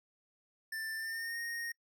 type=tone with pitch glide; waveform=square; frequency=1776 to 1858.9 Hz; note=A6 to A#6; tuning=+16 to -5 cents; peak=-38 dBFS; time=0.72-1.72 s; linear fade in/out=5 ms; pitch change=+79 cents; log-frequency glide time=0.96-1.39 s; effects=noise-tail reverb RT60 0.1 s tail -26 dB re dry